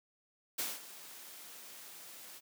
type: noise with ADSR envelope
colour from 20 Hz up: white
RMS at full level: -35 dBFS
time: 0.58-2.41 s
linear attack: 11 ms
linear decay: 200 ms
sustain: -16 dB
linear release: 38 ms
effects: high-pass 200 Hz 12 dB/octave